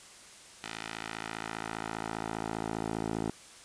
10% pulse tone with band-pass filter sweep, 55 Hz, A1, in tune, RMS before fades -37 dBFS, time 0.64-3.31 s, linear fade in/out 0 ms, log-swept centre 2900 to 430 Hz, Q 0.79, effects white hiss -52 dBFS RMS until 3.64 s + resampled to 22050 Hz

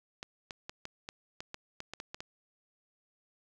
clicks, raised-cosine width 0.2 ms, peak -23 dBFS, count 12, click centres 0.229 / 0.508 / 0.695 / 0.854 / 1.089 / 1.405 / 1.544 / 1.804 / 1.936 / 2.001 / 2.145 / 2.205 s, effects none

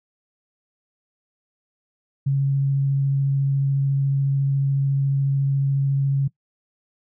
sine tone with vibrato, 137.9 Hz, C#3, 9 cents flat, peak -17 dBFS, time 2.26-6.28 s, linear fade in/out 10 ms, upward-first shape triangle, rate 14 Hz, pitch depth 10 cents each way, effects noise-tail reverb RT60 0.1 s tail -20 dB re dry

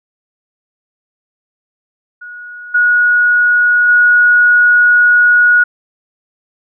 sine tone with level steps, 1454 Hz, F#6, 31 cents flat, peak -27 / -7 / -5 dBFS, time 2.21-5.64 s, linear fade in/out 10 ms, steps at 2.74 / 3.88 s, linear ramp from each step 10 ms, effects none

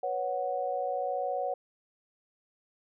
sine chord, B suspended second, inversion none, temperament equal, 493.9 / 554.4 / 740 Hz, B4 / C#5 / F#5, 0 / 0 / 0 cents, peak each -36 / -33 / -32 dBFS, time 0.03-1.54 s, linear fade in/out 5 ms, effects none

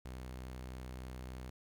sawtooth tone, 63.4 Hz, B1, 46 cents sharp, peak -40 dBFS, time 0.05-1.5 s, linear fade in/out 5 ms, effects 12-bit

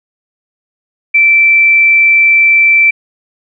sine tone, 2334 Hz, D7, 11 cents flat, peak -4 dBFS, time 1.14-2.91 s, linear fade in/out 10 ms, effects none

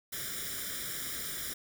white noise with comb filter, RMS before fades -38 dBFS, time 0.12-1.54 s, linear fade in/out 10 ms, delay 0.56 ms, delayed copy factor +0.95, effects none

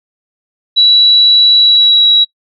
sine tone with pitch glide, 3924 to 3883 Hz, B7 to B7, -12 to -30 cents, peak -4 dBFS, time 0.76-2.25 s, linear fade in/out 20 ms, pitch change -18 cents, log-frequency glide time 1.54-2.06 s, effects noise-tail reverb RT60 0.1 s tail -23 dB re dry

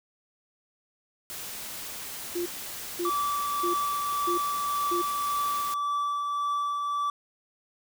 white noise, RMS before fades -38 dBFS, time 1.3-5.74 s, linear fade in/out 0 ms
sine tone bursts, 349.2 Hz, F4, in tune, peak -27 dBFS, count 5, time 2.35-5.02 s, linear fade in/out 10 ms, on 110 ms, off 530 ms
triangle tone with tremolo, 1158 Hz, D6, 25 cents flat, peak -23 dBFS, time 3.05-7.1 s, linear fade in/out 2 ms, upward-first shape triangle, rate 1.8 Hz, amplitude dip 30%
effects none

